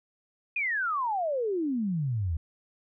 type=exponential sweep; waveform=sine; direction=down; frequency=2513 to 75.5 Hz; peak=-26 dBFS; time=0.56-2.37 s; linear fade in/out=5 ms; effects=none